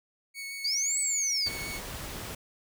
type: tone with vibrato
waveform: sawtooth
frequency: 2217 Hz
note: C#7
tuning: in tune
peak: -33 dBFS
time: 0.34-1.81 s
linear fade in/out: 50 ms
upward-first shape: square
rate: 6.1 Hz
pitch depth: 8 cents each way
type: linear two-way sweep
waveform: sine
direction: up then down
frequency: 4435 to 8100 to 4435 Hz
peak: -26 dBFS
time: 0.64-1.49 s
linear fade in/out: 10 ms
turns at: 1 s
type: noise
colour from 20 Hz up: pink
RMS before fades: -39 dBFS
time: 1.46-2.35 s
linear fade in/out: 5 ms
effects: none